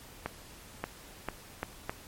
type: accelerating click train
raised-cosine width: 0.5 ms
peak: -17 dBFS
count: 5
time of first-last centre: 0.26-1.895 s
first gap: 580 ms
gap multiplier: 0.77
effects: pink hiss -51 dBFS RMS until 2.07 s + MP3 64 kbps